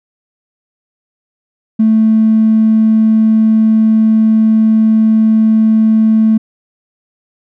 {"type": "tone with tanh clipping", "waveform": "triangle", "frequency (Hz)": 220, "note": "A3", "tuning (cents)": 0, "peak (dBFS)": -5, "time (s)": [1.79, 6.38], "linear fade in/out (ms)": 10, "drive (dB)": 1, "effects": []}